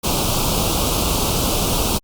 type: band-stop noise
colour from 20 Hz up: pink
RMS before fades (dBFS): -19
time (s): 0.03-1.99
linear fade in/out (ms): 20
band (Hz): 1300 to 2600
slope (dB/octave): 48
effects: Opus 48 kbps